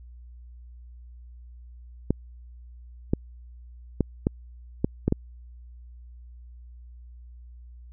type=clicks; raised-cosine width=3 ms; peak=-8 dBFS; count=7; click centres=2.106 / 3.135 / 4.007 / 4.269 / 4.845 / 5.08 / 5.124 s; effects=added 60 Hz sine -43 dBFS peak until 7.92 s